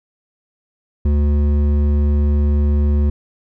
sine tone with hard clipping, 73 Hz, D2, 10 cents flat, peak -14 dBFS, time 1.05-3.1 s, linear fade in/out 5 ms, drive 10 dB, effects none

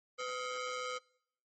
sawtooth ring-modulated tone, 883 Hz, A5, 6 cents sharp, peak -30 dBFS, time 0.18-0.99 s, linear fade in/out 20 ms, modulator 379 Hz, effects noise-tail reverb RT60 0.7 s tail -24 dB re dry + MP3 32 kbps

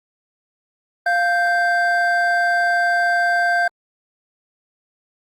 triangle tone pair together, 698.5 / 1568.1 Hz, F5 / G6, 0 / 0 cents, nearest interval octave + major second, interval 1400 cents, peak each -16 dBFS, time 1.06-3.68 s, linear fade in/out 5 ms, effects Opus 32 kbps

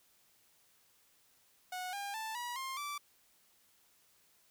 sawtooth tone with pitch steps, 733 / 804 / 881.8 / 967.2 / 1060.8 / 1163.6 Hz, F#5 / G5 / A5 / B5 / C6 / D6, -16 / +44 / +4 / -36 / +23 / -16 cents, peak -35 dBFS, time 1.72-2.98 s, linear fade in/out 5 ms, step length 210 ms, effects white hiss -69 dBFS RMS until 4.5 s

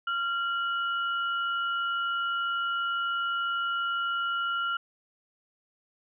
sine tone pair together, 1383 / 2930 Hz, F6 / F#7, -17 / -18 cents, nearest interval octave + minor second, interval 1299 cents, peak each -27 / -36 dBFS, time 0.07-4.77 s, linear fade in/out 5 ms, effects none

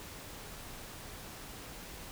silence, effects pink hiss -47 dBFS RMS until 2.11 s

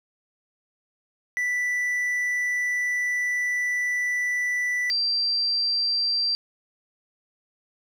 triangle / sine tone pair in turn, 1974 / 4708 Hz, B6 / D8, -1 / +3 cents, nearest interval octave + minor third, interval 1504 cents, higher second, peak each -21 dBFS, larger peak neither, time 1.37-4.9 / 4.9-6.35 s, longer first, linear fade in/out 0 ms, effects none

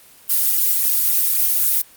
violet noise with flanger, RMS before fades -17 dBFS, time 0.29-1.82 s, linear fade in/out 10 ms, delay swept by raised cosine 0.2 to 5.3 ms, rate 3.7 Hz, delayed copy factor -0.85, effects white hiss -47 dBFS RMS until 1.96 s + Opus 24 kbps

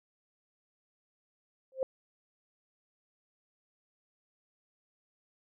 sine tone with exponential growth, 526 Hz, C5, 9 cents sharp, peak -23 dBFS, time 1.72-1.83 s, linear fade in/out 1 ms, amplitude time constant 23 ms, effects none

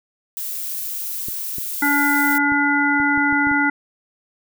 violet noise, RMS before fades -27 dBFS, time 0.37-2.38 s, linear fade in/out 0 ms
clicks, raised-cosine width 3 ms, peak -21 dBFS, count 8, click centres 1.285 / 1.584 / 2.521 / 3.001 / 3.176 / 3.326 / 3.471 / 3.514 s
harmonic tone, 286.7 Hz, D4, 42 cents flat, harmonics 1 / 3 / 5 / 7, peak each -20 / -23 / -19 / -21 dBFS, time 1.82-3.7 s, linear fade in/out 5 ms
effects none

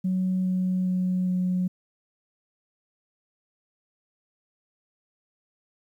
sine tone with pitch steps, 185.5 / 184.43 / 183.37 / 182.31 Hz, F#3 / F#3 / F#3 / F#3, +5 / -5 / -15 / -25 cents, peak -21 dBFS, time 0.04-1.68 s, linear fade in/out 10 ms, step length 410 ms, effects tanh soft clip ceiling -18 dBFS + 10-bit

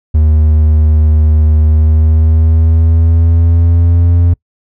triangle tone with pitch glide, 77.2 to 86.15 Hz, D#2 to F2, -13 to -23 cents, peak -3 dBFS, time 0.14-4.34 s, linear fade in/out 10 ms, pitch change +190 cents, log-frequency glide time 1.62-4.14 s, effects noise-tail reverb RT60 0.1 s tail -25 dB re dry

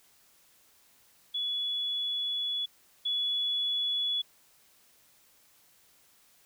sine tone pair in turn, 3403 / 3403 Hz, G#7 / G#7, +41 / +41 cents, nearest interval unison, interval 0 cents, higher neither, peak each -29 / -27 dBFS, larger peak second, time 1.34-2.66 / 3.05-4.22 s, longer first, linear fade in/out 10 ms, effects white hiss -63 dBFS RMS until 6.45 s

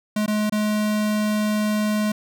square tone with dropouts, 211.8 Hz, G#3, 34 cents sharp, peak -20 dBFS, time 0.16-2.12 s, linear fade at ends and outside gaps 5 ms, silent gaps 0.262-0.278 / 0.497-0.522 s, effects none

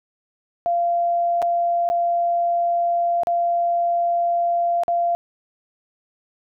sine tone with dropouts, 690 Hz, F5, 21 cents flat, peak -17 dBFS, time 0.66-5.15 s, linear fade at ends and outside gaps 0 ms, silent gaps 1.419-1.425 / 1.89-1.9 / 3.234-3.271 / 4.835-4.881 s, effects none

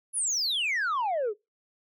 sine exponential sweep, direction down, 10820 to 392 Hz, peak -23 dBFS, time 0.13-1.34 s, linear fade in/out 50 ms, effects noise-tail reverb RT60 0.2 s tail -23 dB re dry + tanh soft clip ceiling -24 dBFS

